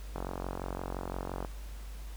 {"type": "click train", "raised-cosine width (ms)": 1, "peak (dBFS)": -22, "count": 60, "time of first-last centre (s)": [0.16, 1.448], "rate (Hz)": 45.8, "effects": ["added 50 Hz sine -40 dBFS peak until 2.16 s", "pink hiss -54 dBFS RMS until 2.16 s"]}